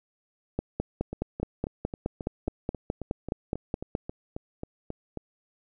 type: two click trains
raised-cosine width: 2 ms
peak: -21 / -14 dBFS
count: 16 / 17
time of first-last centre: 1.13-5.173 / 0.59-3.951 s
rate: 3.71 / 4.76 Hz
effects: none